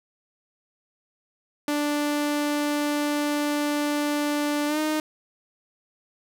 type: tone with pitch glide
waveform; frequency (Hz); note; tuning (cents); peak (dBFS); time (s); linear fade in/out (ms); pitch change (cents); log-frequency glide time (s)
sawtooth; 293.7 to 308.1; D4 to D#4; 0 to -17; -19; 1.68-5; 2; +83; 4.67-4.79
effects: none